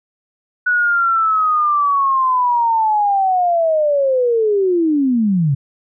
sine linear sweep, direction down, 1478 to 130.81 Hz, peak -12 dBFS, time 0.66-5.55 s, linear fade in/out 10 ms, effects none

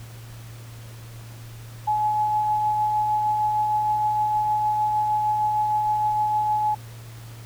sine tone with tremolo, 849 Hz, G#5, 38 cents sharp, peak -18 dBFS, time 1.87-6.75 s, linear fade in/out 10 ms, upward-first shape triangle, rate 6.5 Hz, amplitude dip 30%, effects added 115 Hz sine -38 dBFS peak until 7.45 s + pink hiss -47 dBFS RMS until 7.45 s

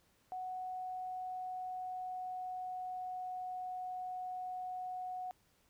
sine tone with pitch glide, 740 to 735.3 Hz, F#5 to F#5, 0 to -11 cents, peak -39 dBFS, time 0.32-5.31 s, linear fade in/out 0 ms, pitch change -11 cents, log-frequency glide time 0.53-3.57 s, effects pink hiss -72 dBFS RMS until 5.69 s

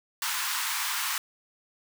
pink high-pass noise, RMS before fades -30 dBFS, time 0.22-1.18 s, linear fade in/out 2 ms, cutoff 930 Hz, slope 48 dB/octave, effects none

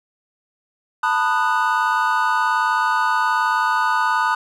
triangle chord, B dominant seventh, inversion third, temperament just, 889 / 987.8 / 1234.7 / 1481.6 Hz, A5 / B5 / D#6 / F#6, +18 / 0 / -14 / +2 cents, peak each -20 dBFS, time 1.03-4.35 s, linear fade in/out 5 ms, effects none

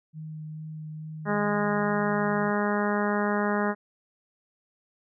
sine tone with vibrato, 155.56 Hz, D#3, in tune, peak -35 dBFS, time 0.13-2.53 s, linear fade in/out 50 ms, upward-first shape sine, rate 2.3 Hz, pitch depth 11 cents each way
harmonic tone, 206.4 Hz, G#3, 10 cents flat, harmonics 1 / 2 / 3 / 4 / 5 / 6 / 7 / 8 / 9, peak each -27 / -30 / -32 / -33 / -34 / -35 / -35 / -36 / -37 dBFS, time 1.25-3.75 s, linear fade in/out 50 ms
effects none

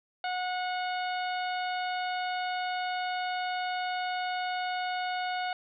harmonic tone, 730 Hz, F#5, 24 cents flat, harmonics 1 / 2 / 3 / 4 / 5 / 6, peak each -31 / -37 / -41 / -43 / -45 / -47 dBFS, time 0.24-5.53 s, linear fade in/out 2 ms, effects none

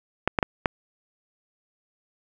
clicks, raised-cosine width 0.5 ms, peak -5 dBFS, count 4, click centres 0.276 / 0.388 / 0.428 / 0.658 s, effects none

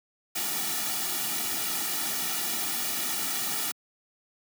white noise with comb filter, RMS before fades -30 dBFS, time 0.35-3.72 s, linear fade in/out 10 ms, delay 1.9 ms, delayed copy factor -0.85, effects high-pass 150 Hz 12 dB/octave

